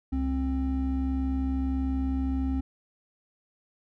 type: tone pair together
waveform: triangle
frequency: 67.8 / 265 Hz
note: C#2 / C4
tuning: -38 / +22 cents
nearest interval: 2 octaves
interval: 2360 cents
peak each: -26 dBFS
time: 0.12-2.61 s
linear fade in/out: 10 ms
effects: none